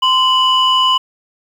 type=tone pair together; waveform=sine; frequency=1036.4 / 2962 Hz; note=C6 / F#7; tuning=-17 / +1 cents; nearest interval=octave + tritone; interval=1818 cents; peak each=-11 dBFS; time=0.02-0.98 s; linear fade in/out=10 ms; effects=tanh soft clip ceiling -5 dBFS + 7-bit